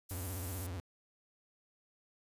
pink high-pass noise, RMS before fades -45 dBFS, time 0.09-0.67 s, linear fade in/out 10 ms, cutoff 11000 Hz, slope 12 dB/octave
45% pulse tone with vibrato, 90.7 Hz, F#2, 34 cents flat, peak -39 dBFS, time 0.11-0.8 s, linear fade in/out 0 ms, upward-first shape sine, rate 16 Hz, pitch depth 160 cents each way
effects resampled to 32000 Hz

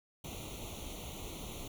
pink noise with comb filter, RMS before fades -44 dBFS, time 0.24-1.68 s, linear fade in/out 5 ms, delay 0.3 ms, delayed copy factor +0.95, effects none

